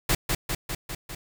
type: noise with echo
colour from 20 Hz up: pink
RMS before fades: -22 dBFS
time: 0.09-0.15 s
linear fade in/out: 5 ms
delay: 200 ms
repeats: 5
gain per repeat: -3 dB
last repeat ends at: 1.15 s
effects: none